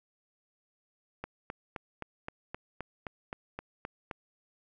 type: click train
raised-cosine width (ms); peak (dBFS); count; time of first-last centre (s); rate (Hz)
0.5; -22; 12; 1.24-4.112; 3.83
effects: none